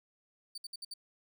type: tone bursts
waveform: 35% pulse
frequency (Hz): 4588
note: D8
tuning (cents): -41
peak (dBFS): -39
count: 5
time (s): 0.55-0.939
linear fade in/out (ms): 5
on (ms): 29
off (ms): 61
effects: none